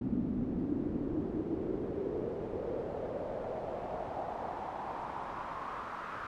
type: noise with band-pass filter sweep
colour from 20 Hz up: brown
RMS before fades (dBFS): -37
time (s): 0.01-6.27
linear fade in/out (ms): 5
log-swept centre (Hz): 230 to 1300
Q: 3.6
effects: none